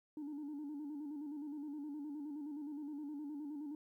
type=tone with vibrato; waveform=sine; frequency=293.7 Hz; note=D4; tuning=in tune; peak=-40 dBFS; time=0.17-3.75 s; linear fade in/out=2 ms; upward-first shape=square; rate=9.6 Hz; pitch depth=64 cents each way; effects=tanh soft clip ceiling -40 dBFS + 13-bit